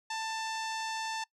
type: tone with low-pass filter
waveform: sawtooth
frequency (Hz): 888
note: A5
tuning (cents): +16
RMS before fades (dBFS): -36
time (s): 0.1-1.24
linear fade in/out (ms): 5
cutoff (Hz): 6000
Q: 1.8
effects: noise-tail reverb RT60 0.1 s tail -22 dB re dry